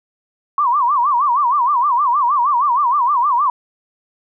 sine tone with vibrato, 1062 Hz, C6, 25 cents sharp, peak -12 dBFS, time 0.58-3.5 s, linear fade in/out 2 ms, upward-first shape sine, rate 6.4 Hz, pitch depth 210 cents each way, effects none

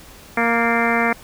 harmonic tone with a mistuned harmonic, 233.1 Hz, A#3, in tune, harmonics 1 / 2 / 3 / 4 / 5 / 6 / 7 / 8 / 9 / 10, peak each -22 / -24 / -23 / -26 / -26 / -25 / -28 / -26 / -23 / -28 dBFS, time 0.37-1.13 s, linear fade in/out 5 ms, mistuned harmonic 8, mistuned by -48 cents, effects pink hiss -43 dBFS RMS until 1.23 s

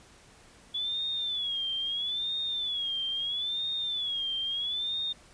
sine tone with vibrato, 3411 Hz, G#7, 46 cents sharp, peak -29 dBFS, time 0.74-5.13 s, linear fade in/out 10 ms, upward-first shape sine, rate 0.76 Hz, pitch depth 130 cents each way, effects pink hiss -56 dBFS RMS until 5.33 s + resampled to 22050 Hz

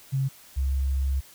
sine tone pair in turn, 134.9 / 67.45 Hz, C#3 / C#2, -47 / -47 cents, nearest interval octave, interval 1200 cents, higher first, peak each -22 dBFS, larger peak neither, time 0.12-0.29 / 0.56-1.21 s, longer second, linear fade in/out 20 ms, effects white hiss -51 dBFS RMS until 1.34 s

